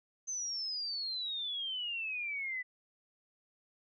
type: exponential sweep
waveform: sine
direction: down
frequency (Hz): 6272 to 1975.5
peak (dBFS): -35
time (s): 0.27-2.63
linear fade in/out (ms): 20
effects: none